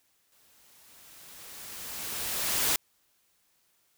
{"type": "noise with exponential growth", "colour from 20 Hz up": "white", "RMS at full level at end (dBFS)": -25, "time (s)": [0.32, 2.76], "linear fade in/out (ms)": 2, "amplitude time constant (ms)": 530, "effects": ["white hiss -70 dBFS RMS until 3.97 s"]}